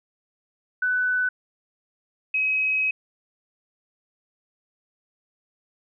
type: tone pair in turn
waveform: sine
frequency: 1497 / 2544 Hz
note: F#6 / D#7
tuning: +20 / +38 cents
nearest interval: major sixth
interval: 918 cents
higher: second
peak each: -20 dBFS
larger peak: neither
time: 0.82-1.29 / 2.34-2.91 s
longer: second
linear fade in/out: 5 ms
effects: none